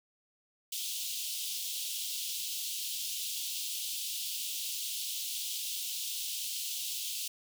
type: high-pass noise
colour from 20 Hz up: pink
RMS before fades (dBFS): -37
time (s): 0.72-7.28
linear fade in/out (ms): 5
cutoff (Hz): 2900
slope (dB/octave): 48
effects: none